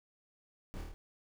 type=noise with echo; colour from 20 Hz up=brown; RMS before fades=-40 dBFS; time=0.74-0.81 s; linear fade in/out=0 ms; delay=26 ms; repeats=5; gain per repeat=-2 dB; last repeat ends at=0.94 s; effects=none